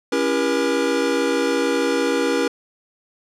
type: chord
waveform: square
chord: C# diminished seventh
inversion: none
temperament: just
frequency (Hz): 277.2 / 332.6 / 399.1 / 479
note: C#4 / E4 / G4 / Bb4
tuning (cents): 0 / +16 / +31 / +47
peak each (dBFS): -24 / -26 / -26 / -22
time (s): 0.12-2.48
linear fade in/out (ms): 5
effects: low-pass 8000 Hz 12 dB/octave